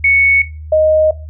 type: tone pair in turn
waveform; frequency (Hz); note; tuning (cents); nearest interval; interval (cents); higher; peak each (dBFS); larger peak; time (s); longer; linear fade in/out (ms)
sine; 2217 / 622.1; C#7 / D#5; 0 / 0; octave + minor seventh; 2200; first; -7; neither; 0.04-0.42 / 0.72-1.11; second; 5
effects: noise-tail reverb RT60 0.3 s tail -17 dB re dry + added 77 Hz sine -26 dBFS peak until 1.29 s